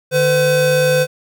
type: tone pair together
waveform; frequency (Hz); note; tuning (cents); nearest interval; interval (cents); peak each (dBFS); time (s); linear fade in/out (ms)
square; 150.7 / 508.2; D3 / B4; +45 / +49; octave + major sixth; 2104; -20 / -13; 0.11-1.07; 50
effects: none